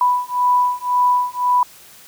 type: beating tone pair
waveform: sine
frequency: 987.8 / 989.7 Hz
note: B5 / B5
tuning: 0 / +3 cents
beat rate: 1.9 Hz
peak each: -17 dBFS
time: 0.01-1.63 s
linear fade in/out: 2 ms
effects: white hiss -44 dBFS RMS until 2.07 s